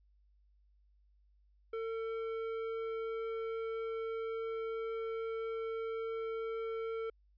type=tone with hard clipping; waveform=sine; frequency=450.3 Hz; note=A4; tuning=40 cents sharp; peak=-38 dBFS; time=1.73-7.1 s; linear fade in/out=5 ms; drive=10 dB; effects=added 50 Hz sine -65 dBFS peak until 7.37 s + resampled to 11025 Hz